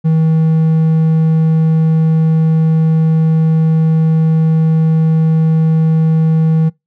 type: tone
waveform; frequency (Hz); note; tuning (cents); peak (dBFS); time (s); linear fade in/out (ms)
triangle; 160; D#3; +49; -6; 0.04-6.7; 20
effects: noise-tail reverb RT60 0.2 s tail -25 dB re dry